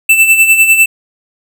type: tone with tremolo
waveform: square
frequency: 2656 Hz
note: E7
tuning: 12 cents sharp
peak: -3 dBFS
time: 0.09-0.86 s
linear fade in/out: 5 ms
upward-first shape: sine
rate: 10 Hz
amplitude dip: 60%
effects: none